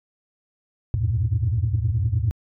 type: tone cluster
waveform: sine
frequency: 71.4 / 83.9 / 91.3 / 109.9 / 119.7 Hz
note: D2 / E2 / F#2 / A2 / A#2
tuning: -48 / +31 / -23 / -2 / +46 cents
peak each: -29 / -27 / -25 / -22 / -25 dBFS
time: 0.94-2.31 s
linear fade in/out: 0 ms
effects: tanh soft clip ceiling -12 dBFS